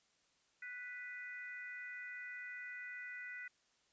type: harmonic tone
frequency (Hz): 493.9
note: B4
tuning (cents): 0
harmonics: 3 / 4 / 5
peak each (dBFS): -49 / -47 / -57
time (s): 0.62-3.48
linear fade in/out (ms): 5
effects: white hiss -75 dBFS RMS until 3.92 s + resampled to 16000 Hz